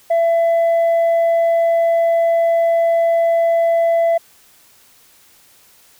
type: tone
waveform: sine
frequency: 670 Hz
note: E5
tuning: 28 cents sharp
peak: -9 dBFS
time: 0.1-4.18 s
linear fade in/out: 10 ms
effects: tanh soft clip ceiling -11 dBFS + white hiss -50 dBFS RMS until 5.99 s